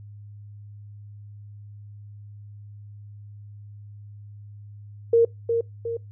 sine tone with echo, 463.4 Hz, A#4, 10 cents flat, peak -13 dBFS, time 5.13-5.25 s, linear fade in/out 5 ms, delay 360 ms, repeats 2, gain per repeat -6 dB, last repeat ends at 5.97 s, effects noise-tail reverb RT60 0.2 s tail -25 dB re dry + added 103 Hz sine -40 dBFS peak until 6.11 s

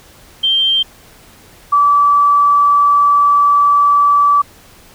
sine tone pair in turn, 3153 / 1154.7 Hz, G7 / D6, +9 / -30 cents, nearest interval octave + perfect fourth, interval 1739 cents, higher first, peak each -10 / -7 dBFS, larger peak second, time 0.43-0.83 / 1.72-4.42 s, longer second, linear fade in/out 10 ms, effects pink hiss -43 dBFS RMS until 4.94 s

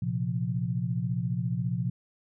sine chord, Bb suspended second, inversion none, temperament just, 116.54 / 131.11 / 174.81 Hz, Bb2 / C3 / F3, 0 / +4 / +2 cents, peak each -31 dBFS, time 0.02-1.9 s, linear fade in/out 5 ms, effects none

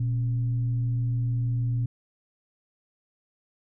sine tone with frequency modulation, 119.8 Hz, A#2, 48 cents sharp, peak -23 dBFS, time 0-1.86 s, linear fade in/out 5 ms, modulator 153 Hz, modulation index 0.24, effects none

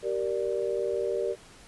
sine chord, G minor, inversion none, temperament equal with one note detuned, 386.4 / 466.2 / 587.3 Hz, G4 / Bb4 / D5, -25 / 0 / 0 cents, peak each -30 / -30 / -32 dBFS, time 0.02-1.36 s, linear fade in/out 50 ms, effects pink hiss -52 dBFS RMS until 1.67 s + resampled to 24000 Hz

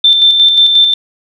sine tone with tremolo, 3559 Hz, A7, 19 cents sharp, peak -3 dBFS, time 0.04-0.94 s, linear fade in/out 5 ms, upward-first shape square, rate 5.6 Hz, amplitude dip 40%, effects none

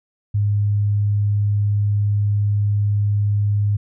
sine tone, 102.9 Hz, G#2, 16 cents flat, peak -15 dBFS, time 0.34-3.77 s, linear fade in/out 10 ms, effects none

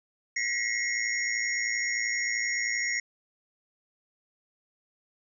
sine tone cluster, 1922 / 2035 / 2145 / 5590 / 6720 Hz, B6 / C7 / C7 / F8 / G#8, -48 / -49 / +42 / +1 / +19 cents, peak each -31 / -35 / -31 / -36 / -37 dBFS, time 0.36-3 s, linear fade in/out 5 ms, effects none

